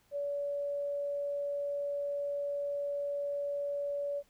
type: tone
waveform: sine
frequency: 571 Hz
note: D5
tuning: 49 cents flat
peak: -32 dBFS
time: 0.11-4.23 s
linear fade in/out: 50 ms
effects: pink hiss -69 dBFS RMS until 4.29 s